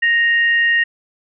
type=tone pair together; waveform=sine; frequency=1864.8 / 2794 Hz; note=A#6 / F7; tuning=0 / 0 cents; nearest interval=perfect fifth; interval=700 cents; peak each=-12 / -23 dBFS; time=0.02-0.84 s; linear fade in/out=10 ms; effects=none